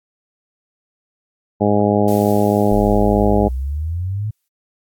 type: harmonic tone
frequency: 103.2 Hz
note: G#2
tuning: 10 cents flat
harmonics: 1 / 2 / 3 / 4 / 5 / 6 / 7 / 8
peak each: -21 / -17 / -21 / -19 / -22 / -21 / -24 / -23 dBFS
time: 1.6-3.49 s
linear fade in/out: 20 ms
type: noise with exponential decay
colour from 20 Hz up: blue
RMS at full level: -32 dBFS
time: 2.08-4.48 s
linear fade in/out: 0 ms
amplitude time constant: 520 ms
type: exponential sweep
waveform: sine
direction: up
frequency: 34.65 to 110.6 Hz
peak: -19 dBFS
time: 2.71-4.31 s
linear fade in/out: 10 ms
effects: AAC 64 kbps